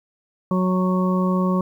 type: harmonic tone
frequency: 184.3 Hz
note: F#3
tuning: 7 cents flat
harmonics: 1 / 2 / 3 / 5 / 6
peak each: -18 / -27 / -28 / -33 / -27 dBFS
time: 0.51-1.61 s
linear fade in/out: 2 ms
effects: 9-bit